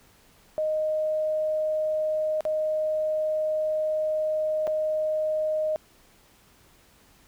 sine tone with dropouts, 620 Hz, D#5, 6 cents flat, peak -23 dBFS, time 0.58-5.76 s, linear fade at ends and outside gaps 0 ms, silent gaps 2.407-2.452 / 4.67-4.676 s, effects pink hiss -58 dBFS RMS until 7.27 s

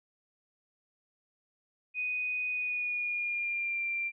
sine tone with pitch glide, 2489 to 2368 Hz, D#7 to D7, 0 to +14 cents, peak -30 dBFS, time 1.94-4.12 s, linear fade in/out 50 ms, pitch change -86 cents, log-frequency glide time 2.5-3.84 s, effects none

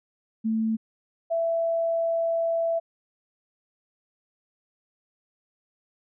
sine tone pair in turn, 221.9 / 664.9 Hz, A3 / E5, +15 / +15 cents, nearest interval octave + perfect fifth, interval 1900 cents, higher second, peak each -22 dBFS, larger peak neither, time 0.44-0.77 / 1.3-2.8 s, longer second, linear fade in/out 20 ms, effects none

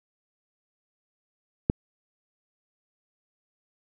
click, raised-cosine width 3 ms, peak -7 dBFS, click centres 1.699 s, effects none

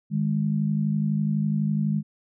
sine tone pair together, 154.2 / 206.2 Hz, D#3 / G#3, -15 / -12 cents, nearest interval perfect fourth, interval 503 cents, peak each -24 dBFS, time 0.1-2.03 s, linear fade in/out 50 ms, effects none

